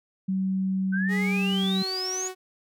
sine tone, 190 Hz, F#3, 46 cents sharp, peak -23 dBFS, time 0.28-1.83 s, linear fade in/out 10 ms
sine exponential sweep, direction up, 1507 to 6910 Hz, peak -28 dBFS, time 0.92-2.29 s, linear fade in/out 20 ms
sawtooth tone with pitch glide, 415.3 to 372.1 Hz, G#4 to F#4, 0 to +10 cents, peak -29 dBFS, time 1.08-2.35 s, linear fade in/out 50 ms, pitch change -190 cents, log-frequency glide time 1.21-1.99 s
effects none

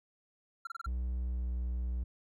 triangle tone bursts, 1364 Hz, F6, 41 cents flat, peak -35 dBFS, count 5, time 0.65-0.863 s, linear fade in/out 5 ms, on 21 ms, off 27 ms
triangle tone with pitch glide, 61.74 to 61.07 Hz, B1 to B1, 0 to -19 cents, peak -30 dBFS, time 0.86-2.04 s, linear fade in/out 10 ms, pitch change -19 cents, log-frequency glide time 1.29-1.47 s
effects none

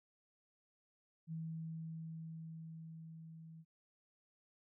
sine tone with level ramp, 161.8 Hz, E3, 32 cents flat, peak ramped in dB -40 to -52 dBFS, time 1.27-3.65 s, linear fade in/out 50 ms, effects none

